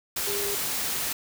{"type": "tone in noise", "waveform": "sine", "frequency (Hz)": 404.9, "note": "G#4", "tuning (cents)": -44, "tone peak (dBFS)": -31, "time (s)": [0.27, 0.55], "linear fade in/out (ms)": 5, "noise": "white", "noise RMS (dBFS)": -29, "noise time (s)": [0.16, 1.13], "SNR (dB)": -5, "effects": []}